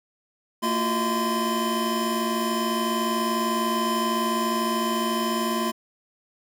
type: tone cluster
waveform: square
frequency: 227.6 / 341.9 / 361.9 / 629 / 1026 Hz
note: A#3 / F4 / F#4 / D#5 / C6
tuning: -41 / -37 / -38 / +19 / -34 cents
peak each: -28 / -33 / -33 / -35 / -27 dBFS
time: 0.62-5.72 s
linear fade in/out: 20 ms
effects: none